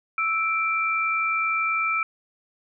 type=tone pair together; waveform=sine; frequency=1318.3 / 2349 Hz; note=E6 / D7; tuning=0 / 0 cents; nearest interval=minor seventh; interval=1000 cents; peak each=-24 dBFS; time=0.18-2.03 s; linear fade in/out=2 ms; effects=none